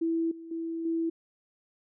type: tone with level steps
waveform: sine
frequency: 329.6 Hz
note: E4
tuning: in tune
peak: -25 / -41 / -31 / -26 dBFS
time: 0.01-1.1 s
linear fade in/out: 10 ms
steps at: 0.31 / 0.51 / 0.85 s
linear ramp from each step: 5 ms
effects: none